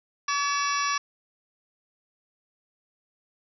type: harmonic tone with a mistuned harmonic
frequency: 569 Hz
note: C#5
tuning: 45 cents sharp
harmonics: 2 / 3 / 4 / 5 / 6 / 7 / 8 / 9 / 10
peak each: -26 / -32 / -36 / -35 / -40 / -40 / -42 / -36 / -33 dBFS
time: 0.28-0.98 s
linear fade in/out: 5 ms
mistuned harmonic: 5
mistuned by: -100 cents
effects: none